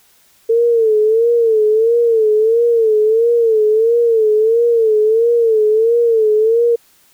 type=tone with vibrato; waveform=sine; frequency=449 Hz; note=A4; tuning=35 cents sharp; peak=-9 dBFS; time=0.49-6.76 s; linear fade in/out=10 ms; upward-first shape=sine; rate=1.5 Hz; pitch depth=92 cents each way; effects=white hiss -52 dBFS RMS until 7.13 s